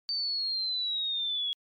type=linear sweep; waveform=sine; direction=down; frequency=4600 to 3322 Hz; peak=-28 dBFS; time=0.09-1.53 s; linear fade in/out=0 ms; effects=MP3 96 kbps